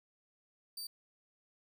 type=tone; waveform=sawtooth; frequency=4634 Hz; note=D8; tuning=24 cents flat; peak=-38 dBFS; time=0.77-0.87 s; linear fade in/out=5 ms; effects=none